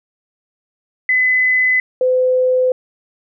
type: tone pair in turn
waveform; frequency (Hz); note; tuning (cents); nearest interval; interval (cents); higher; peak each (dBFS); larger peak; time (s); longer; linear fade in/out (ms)
sine; 2016 / 509.3; B6 / C5; +35 / -47; 2 octaves; 2382; first; -11; neither; 1.09-1.8 / 2.01-2.72; neither; 2
effects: none